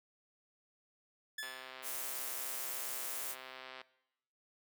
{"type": "tone with exponential decay", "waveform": "sawtooth", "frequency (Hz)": 1727, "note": "A6", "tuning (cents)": -33, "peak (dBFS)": -34, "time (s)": [1.38, 1.94], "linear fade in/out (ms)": 5, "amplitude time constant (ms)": 120}
{"type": "click train", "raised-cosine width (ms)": 0.3, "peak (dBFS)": -31, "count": 311, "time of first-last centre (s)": [1.43, 3.815], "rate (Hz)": 130}
{"type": "high-pass noise", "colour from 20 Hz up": "white", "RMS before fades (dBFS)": -41, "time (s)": [1.82, 3.36], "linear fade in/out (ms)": 50, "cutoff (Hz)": 6500, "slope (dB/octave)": 12}
{"effects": ["noise-tail reverb RT60 0.9 s tail -20 dB re dry", "high-pass 400 Hz 12 dB/octave"]}